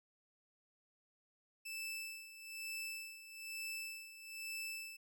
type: tone with tremolo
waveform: sawtooth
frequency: 2637 Hz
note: E7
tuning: in tune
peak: -38 dBFS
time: 1.65-4.97 s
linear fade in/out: 10 ms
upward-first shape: sine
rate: 1.1 Hz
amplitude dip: 75%
effects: none